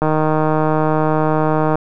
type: click train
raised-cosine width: 1 ms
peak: -3 dBFS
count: 270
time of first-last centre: 0.02-1.755 s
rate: 155 Hz
effects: none